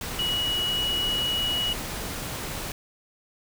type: tone in noise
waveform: sine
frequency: 2918 Hz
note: F#7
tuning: 25 cents flat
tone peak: -24 dBFS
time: 0.19-1.73 s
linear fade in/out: 2 ms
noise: pink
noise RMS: -33 dBFS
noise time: 0.01-2.72 s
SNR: +6 dB
effects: none